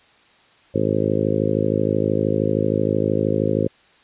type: harmonic tone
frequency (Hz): 53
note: G#1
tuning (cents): +36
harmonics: 2 / 3 / 4 / 5 / 6 / 7 / 8 / 9 / 10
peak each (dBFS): -26 / -26 / -26 / -26 / -26 / -26 / -26 / -26 / -26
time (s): 0.74-3.68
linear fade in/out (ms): 10
effects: white hiss -54 dBFS RMS until 4.03 s + resampled to 8000 Hz